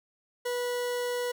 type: tone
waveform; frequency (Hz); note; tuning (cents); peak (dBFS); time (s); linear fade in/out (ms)
40% pulse; 488.9; B4; -18; -28; 0.45-1.32; 10
effects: none